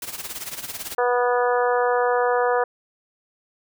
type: noise with tremolo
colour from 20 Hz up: white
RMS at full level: -30 dBFS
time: 0.02-0.95 s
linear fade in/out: 2 ms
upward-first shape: sine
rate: 18 Hz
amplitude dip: 75%
type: harmonic tone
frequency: 245 Hz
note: B3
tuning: 14 cents flat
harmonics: 2 / 3 / 4 / 5 / 6 / 7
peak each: -20 / -24 / -26 / -28 / -30 / -31 dBFS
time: 0.98-2.64 s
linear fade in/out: 5 ms
effects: none